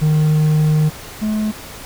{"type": "tone pair in turn", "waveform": "triangle", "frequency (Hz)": [153.8, 214.3], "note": ["D#3", "A3"], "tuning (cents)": [-20, -45], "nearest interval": "tritone", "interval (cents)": 575, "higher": "second", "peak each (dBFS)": [-9, -14], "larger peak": "first", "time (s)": [[0.01, 0.9], [1.21, 1.52]], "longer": "first", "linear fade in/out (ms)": 20, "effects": ["pink hiss -34 dBFS RMS until 1.85 s"]}